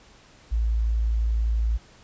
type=tone; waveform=sine; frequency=55.9 Hz; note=A1; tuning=28 cents sharp; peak=-20 dBFS; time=0.51-1.78 s; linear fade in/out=20 ms; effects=pink hiss -53 dBFS RMS until 2.03 s + resampled to 16000 Hz